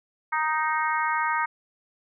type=harmonic tone; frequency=311.1 Hz; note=D#4; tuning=in tune; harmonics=3 / 4 / 5 / 6 / 7; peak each=-26 / -28 / -30 / -32 / -33 dBFS; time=0.32-1.46 s; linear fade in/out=10 ms; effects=none